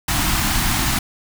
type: band-stop noise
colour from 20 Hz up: pink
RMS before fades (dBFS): -19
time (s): 0.08-0.99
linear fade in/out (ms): 5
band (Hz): 330 to 710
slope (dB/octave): 48
effects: none